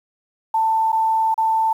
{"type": "tone with dropouts", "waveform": "sine", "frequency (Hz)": 889, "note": "A5", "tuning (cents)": 18, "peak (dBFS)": -15, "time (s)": [0.54, 1.73], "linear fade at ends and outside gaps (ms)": 5, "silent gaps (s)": [[0.92, 0.927], [1.343, 1.378]], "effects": ["8-bit"]}